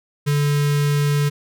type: tone with notch filter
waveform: square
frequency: 145.1 Hz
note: D3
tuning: 21 cents flat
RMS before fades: -18 dBFS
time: 0.26-1.3 s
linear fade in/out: 20 ms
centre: 720 Hz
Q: 1.2
effects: none